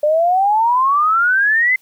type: exponential sweep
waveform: sine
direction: up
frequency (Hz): 587.3 to 2076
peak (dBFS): -11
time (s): 0.03-1.76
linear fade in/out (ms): 5
effects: white hiss -56 dBFS RMS until 1.81 s